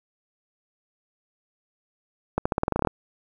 accelerating click train, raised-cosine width 1 ms, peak -8 dBFS, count 12, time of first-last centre 2.38-2.873 s, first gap 75 ms, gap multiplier 0.89, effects 8-bit

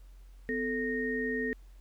sine tone cluster, 251.7 / 440.6 / 1853 Hz, B3 / A4 / A#6, +33 / +2 / -11 cents, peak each -34 / -34 / -34 dBFS, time 0.49-1.53 s, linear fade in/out 0 ms, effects added 45 Hz sine -49 dBFS peak until 1.8 s + pink hiss -68 dBFS RMS until 1.8 s

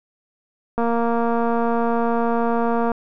click train, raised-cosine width 1 ms, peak -9 dBFS, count 499, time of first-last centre 0.78-2.917 s, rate 233 Hz, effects none

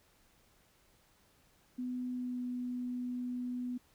sine tone with pitch glide, 250 to 247.6 Hz, B3 to B3, +21 to +5 cents, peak -35 dBFS, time 1.78-3.78 s, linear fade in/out 10 ms, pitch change -16 cents, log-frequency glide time 2.13-2.4 s, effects pink hiss -68 dBFS RMS until 3.94 s

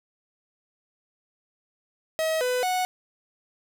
45% pulse tone with pitch steps, 638 / 500 / 736 Hz, D#5 / B4 / F#5, +43 / +21 / -9 cents, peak -23 dBFS, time 2.19-2.85 s, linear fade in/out 0 ms, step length 220 ms, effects none

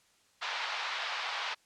pink band-pass noise, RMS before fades -36 dBFS, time 0.41-1.55 s, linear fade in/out 20 ms, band 800 to 4500 Hz, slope 24 dB/octave, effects white hiss -67 dBFS RMS until 1.65 s + low-pass 8000 Hz 12 dB/octave

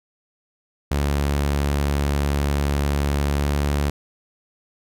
sawtooth tone with pitch glide, 71.4 to 72.02 Hz, D2 to D2, -48 to -33 cents, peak -15 dBFS, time 0.91-3.9 s, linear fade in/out 5 ms, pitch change +15 cents, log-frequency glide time 3.35-3.46 s, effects none

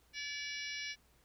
harmonic tone with a mistuned harmonic, 575 Hz, D5, 37 cents flat, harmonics 3 / 4 / 5 / 6 / 7 / 8 / 9 / 10, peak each -47 / -43 / -48 / -51 / -49 / -55 / -49 / -50 dBFS, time 0.13-0.96 s, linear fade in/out 50 ms, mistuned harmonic 10, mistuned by -23 cents, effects added 60 Hz sine -70 dBFS peak until 1.24 s + pink hiss -70 dBFS RMS until 1.24 s

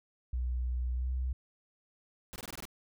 sine tone with pitch glide, 61.74 to 63.7 Hz, B1 to C2, 0 to -46 cents, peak -30 dBFS, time 0.33-1.33 s, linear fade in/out 5 ms, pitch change +54 cents, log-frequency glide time 0.95-1.08 s
pink noise bursts, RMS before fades -43 dBFS, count 7, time 2.33-2.653 s, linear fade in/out 0 ms, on 29 ms, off 20 ms
effects none

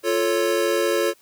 square chord, F augmented, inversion none, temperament equal, 349.2 / 440 / 554.4 Hz, F4 / A4 / C#5, 0 / 0 / 0 cents, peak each -24 dBFS, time 0.03-1.14 s, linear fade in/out 50 ms, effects white hiss -57 dBFS RMS until 1.21 s

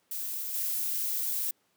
violet noise with level steps, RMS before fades -35 / -31 dBFS, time 0.11-1.51 s, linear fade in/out 5 ms, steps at 0.54 s, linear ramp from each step 2 ms, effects pink hiss -71 dBFS RMS until 1.76 s + high-pass 200 Hz 12 dB/octave

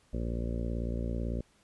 harmonic tone, 58 Hz, A#1, 8 cents flat, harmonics 1 / 2 / 3 / 4 / 5 / 6 / 7 / 8 / 9 / 10, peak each -33 / -38 / -42 / -39 / -46 / -45 / -47 / -49 / -46 / -48 dBFS, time 0.13-1.41 s, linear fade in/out 5 ms, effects pink hiss -66 dBFS RMS until 1.63 s + resampled to 24000 Hz

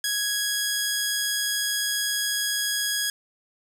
10% pulse tone, 1661.2 Hz, G#6, in tune, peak -15 dBFS, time 0.04-3.1 s, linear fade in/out 2 ms, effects none

